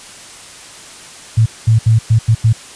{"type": "tone bursts at uneven times", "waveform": "sine", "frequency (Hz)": 111.8, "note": "A2", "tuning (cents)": 28, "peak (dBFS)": -6, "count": 6, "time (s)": [[1.37, 1.46], [1.67, 1.79], [1.86, 1.99], [2.1, 2.19], [2.28, 2.35], [2.44, 2.53]], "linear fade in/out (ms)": 10, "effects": ["white hiss -35 dBFS RMS until 2.75 s", "resampled to 22050 Hz"]}